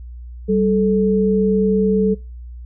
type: tone pair together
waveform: sine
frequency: 194 / 435.5 Hz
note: G3 / A4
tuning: -18 / -18 cents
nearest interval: octave + major second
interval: 1400 cents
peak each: -16 dBFS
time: 0.48-2.15 s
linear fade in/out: 20 ms
effects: noise-tail reverb RT60 0.3 s tail -24 dB re dry + added 60 Hz sine -31 dBFS peak until 2.65 s